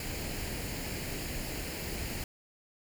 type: noise with comb filter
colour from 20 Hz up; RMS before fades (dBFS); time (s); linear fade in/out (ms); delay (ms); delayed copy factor
pink; -37; 0-2.24; 2; 0.42; +0.55
effects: none